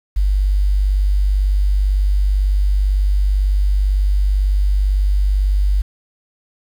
sine tone with quantisation, 49 Hz, G1, in tune, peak -12 dBFS, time 0.16-5.82 s, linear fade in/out 10 ms, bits 7, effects none

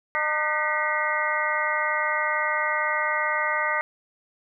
harmonic tone with a mistuned harmonic, 303.7 Hz, D#4, 42 cents flat, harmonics 2 / 3 / 4 / 5 / 6 / 7, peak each -31 / -30 / -28 / -31 / -27 / -30 dBFS, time 0.15-3.81 s, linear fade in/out 0 ms, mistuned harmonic 6, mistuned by +96 cents, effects none

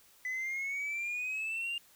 sine exponential sweep, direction up, 2000 to 2814 Hz, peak -31 dBFS, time 0.25-1.78 s, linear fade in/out 2 ms, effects tanh soft clip ceiling -32 dBFS + white hiss -62 dBFS RMS until 1.95 s

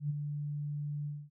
sine tone with ADSR envelope, 146.7 Hz, D3, 2 cents flat, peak -28 dBFS, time 0-1.3 s, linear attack 98 ms, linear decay 19 ms, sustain -6 dB, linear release 240 ms, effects none

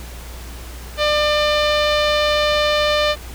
sawtooth tone with low-pass filter, 598 Hz, D5, 31 cents sharp, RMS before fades -17 dBFS, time 0.97-3.16 s, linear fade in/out 50 ms, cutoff 3900 Hz, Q 2.2, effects added 60 Hz sine -32 dBFS peak until 3.34 s + pink hiss -38 dBFS RMS until 3.34 s

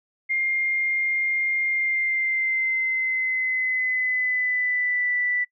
sine tone with pitch glide, 2116 to 1974.3 Hz, C7 to B6, +19 to -1 cents, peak -21 dBFS, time 0.29-5.45 s, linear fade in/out 20 ms, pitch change -120 cents, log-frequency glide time 1.66-5.13 s, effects noise-tail reverb RT60 0.1 s tail -23 dB re dry

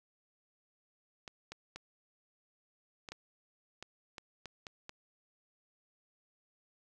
clicks, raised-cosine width 0.2 ms, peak -27 dBFS, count 10, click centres 1.278 / 1.52 / 1.76 / 3.088 / 3.12 / 3.826 / 4.182 / 4.457 / 4.668 / 4.894 s, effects none

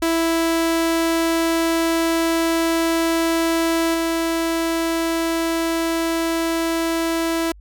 sawtooth tone with level steps, 330 Hz, E4, 2 cents sharp, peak -13 / -15 dBFS, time 0.02-7.52 s, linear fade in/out 5 ms, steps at 3.94 s, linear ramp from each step 5 ms, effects added 50 Hz sine -41 dBFS peak until 7.6 s

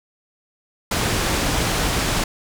pink low-pass noise, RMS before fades -21 dBFS, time 0.91-2.24 s, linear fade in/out 5 ms, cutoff 9500 Hz, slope 12 dB/octave, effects none

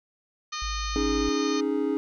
harmonic tone, 613 Hz, D#5, 26 cents flat, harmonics 2 / 3 / 4 / 5 / 6 / 7 / 8 / 9 / 10, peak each -34 / -42 / -40 / -42 / -41 / -38 / -45 / -47 / -39 dBFS, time 0.52-1.61 s, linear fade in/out 10 ms
sine tone, 53.6 Hz, A1, 45 cents flat, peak -30 dBFS, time 0.62-1.29 s, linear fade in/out 0 ms
triangle chord, C# suspended second, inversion none, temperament equal, 277.2 / 311.1 / 415.3 Hz, C#4 / D#4 / G#4, 0 / 0 / 0 cents, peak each -26 dBFS, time 0.96-1.97 s, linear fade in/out 0 ms
effects none

